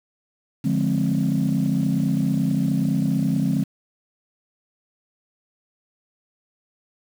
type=chord; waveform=sine; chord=D half-diminished seventh; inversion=none; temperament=just; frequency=146.83 / 176.2 / 211.4 / 264.3 Hz; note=D3 / F3 / Ab3 / C4; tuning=0 / +16 / +31 / +18 cents; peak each=-23 dBFS; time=0.64-3.64 s; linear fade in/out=10 ms; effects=tanh soft clip ceiling -12 dBFS + 7-bit